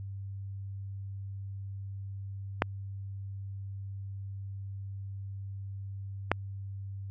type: clicks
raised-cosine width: 0.5 ms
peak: -8 dBFS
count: 2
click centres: 2.621 / 6.316 s
effects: added 98 Hz sine -37 dBFS peak until 7.1 s + AAC 64 kbps

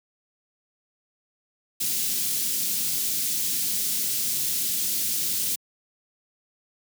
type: band-stop noise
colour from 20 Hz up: white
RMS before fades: -26 dBFS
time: 1.8-5.56 s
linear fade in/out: 10 ms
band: 230 to 3900 Hz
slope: 12 dB/octave
effects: high-pass 150 Hz 12 dB/octave

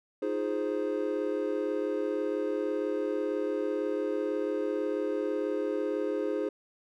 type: chord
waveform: triangle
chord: F minor seventh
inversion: third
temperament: equal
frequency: 311.1 / 349.2 / 415.3 / 523.3 Hz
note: Eb4 / F4 / Ab4 / C5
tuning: 0 / 0 / 0 / 0 cents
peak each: -32 / -35 / -30 / -32 dBFS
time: 0.22-6.49 s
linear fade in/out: 5 ms
effects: none

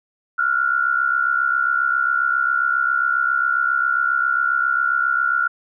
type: tone pair together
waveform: sine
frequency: 1377.6 / 1445 Hz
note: F6 / F#6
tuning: -24 / -41 cents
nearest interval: minor second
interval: 83 cents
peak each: -19 dBFS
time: 0.38-5.48 s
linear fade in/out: 10 ms
effects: none

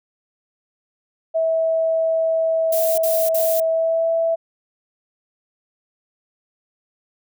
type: tone with pitch glide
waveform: sine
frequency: 650 to 659.8 Hz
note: E5 to E5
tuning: -24 to +1 cents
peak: -16 dBFS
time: 1.34-4.36 s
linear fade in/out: 20 ms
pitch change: +25 cents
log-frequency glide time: 3.68-4.11 s
type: noise bursts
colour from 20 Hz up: violet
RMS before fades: -25 dBFS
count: 3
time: 2.72-3.602 s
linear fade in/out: 5 ms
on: 260 ms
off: 51 ms
effects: none

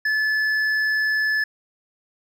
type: tone with hard clipping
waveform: sine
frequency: 1730 Hz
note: A6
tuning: 30 cents flat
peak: -20 dBFS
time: 0.05-1.44 s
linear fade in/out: 5 ms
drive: 5 dB
effects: none

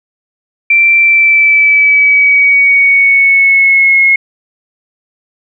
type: tone with pitch glide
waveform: sine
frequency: 2349 to 2167 Hz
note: D7 to C#7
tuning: 0 to -40 cents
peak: -4 dBFS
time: 0.7-4.16 s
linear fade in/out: 5 ms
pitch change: -140 cents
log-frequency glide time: 0.97-4.01 s
effects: none

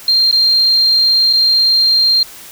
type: tone with dropouts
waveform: sine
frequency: 4186 Hz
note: C8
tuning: in tune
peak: -8 dBFS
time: 0.08-2.23 s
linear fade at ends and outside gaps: 2 ms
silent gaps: 0.313-0.326 / 1.329-1.334 s
effects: white hiss -35 dBFS RMS until 2.51 s

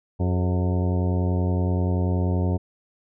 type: harmonic tone with a mistuned harmonic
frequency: 90.5 Hz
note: F#2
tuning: 38 cents flat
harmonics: 1 / 2 / 3 / 4 / 5 / 6 / 7 / 8 / 10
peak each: -21 / -27 / -31 / -33 / -35 / -37 / -38 / -39 / -41 dBFS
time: 0.19-2.58 s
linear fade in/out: 20 ms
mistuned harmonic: 5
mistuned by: -70 cents
effects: none

